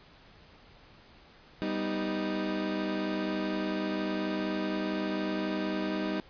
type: chord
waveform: 30% pulse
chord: G augmented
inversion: none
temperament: equal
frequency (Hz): 196 / 246.9 / 311.1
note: G3 / B3 / D#4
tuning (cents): 0 / 0 / 0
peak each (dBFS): -31 / -36 / -30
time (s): 1.62-6.2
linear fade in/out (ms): 0
effects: pink hiss -56 dBFS RMS until 6.29 s + resampled to 11025 Hz